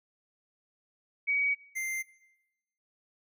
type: tone pair in turn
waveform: sine / square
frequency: 2261 / 2090 Hz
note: C#7 / C7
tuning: +34 / -2 cents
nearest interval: minor second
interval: 136 cents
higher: first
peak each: -25 / -32 dBFS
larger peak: first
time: 1.27-1.55 / 1.75-2.03 s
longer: neither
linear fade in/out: 20 ms
effects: noise-tail reverb RT60 1.0 s tail -21 dB re dry